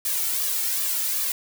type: noise with flanger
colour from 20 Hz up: blue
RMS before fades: -25 dBFS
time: 0.05-1.32 s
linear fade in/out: 2 ms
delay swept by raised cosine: 1.7 to 2.26 ms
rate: 2.6 Hz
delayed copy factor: +0.85
effects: none